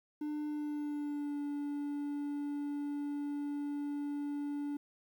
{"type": "tone with pitch glide", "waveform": "triangle", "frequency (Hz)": [299.1, 288.9], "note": ["D4", "D4"], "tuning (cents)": [32, -28], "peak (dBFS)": -33, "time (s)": [0.21, 4.77], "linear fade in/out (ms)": 5, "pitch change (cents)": -60, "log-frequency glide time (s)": [0.46, 1.38], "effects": ["11-bit"]}